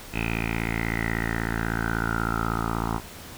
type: tone with low-pass filter sweep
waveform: 10% pulse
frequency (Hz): 56.3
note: A1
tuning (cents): +40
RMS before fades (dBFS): -27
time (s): 0.12-3.01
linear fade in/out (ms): 50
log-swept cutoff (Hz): 2600 to 1100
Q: 8.3
effects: pink hiss -42 dBFS RMS until 3.37 s